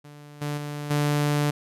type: tone with level steps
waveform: sawtooth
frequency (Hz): 146.83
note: D3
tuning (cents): 0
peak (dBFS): -39 / -23 / -27 / -17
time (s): 0.04-1.51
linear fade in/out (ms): 10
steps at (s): 0.41 / 0.57 / 0.9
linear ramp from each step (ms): 10
effects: resampled to 32000 Hz